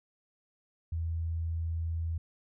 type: tone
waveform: sine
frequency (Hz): 82.41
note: E2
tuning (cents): 0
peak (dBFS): -30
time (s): 0.92-2.18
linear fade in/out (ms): 5
effects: none